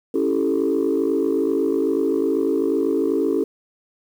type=chord; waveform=sine; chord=A dominant seventh; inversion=first; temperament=equal; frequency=277.2 / 329.6 / 392 / 440 Hz; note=C#4 / E4 / G4 / A4; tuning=0 / 0 / 0 / 0 cents; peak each=-22 dBFS; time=0.14-3.44 s; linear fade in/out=5 ms; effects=tanh soft clip ceiling -11 dBFS + 8-bit